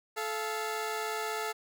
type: tone pair together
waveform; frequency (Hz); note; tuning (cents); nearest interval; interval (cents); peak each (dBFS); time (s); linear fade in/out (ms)
15% pulse; 434.7 / 690; A4 / F5; -21 / -21; minor sixth; 800; -27 / -32; 0.16-1.53; 20
effects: none